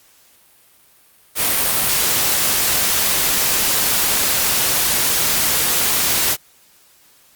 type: noise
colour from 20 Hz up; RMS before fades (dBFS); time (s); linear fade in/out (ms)
white; -17; 1.35-6.37; 50
effects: white hiss -52 dBFS RMS until 7.35 s + Opus 48 kbps